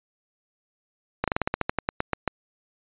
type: slowing click train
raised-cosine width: 0.5 ms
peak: -8 dBFS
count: 14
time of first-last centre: 1.24-2.277 s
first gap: 37 ms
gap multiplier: 1.12
effects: resampled to 8000 Hz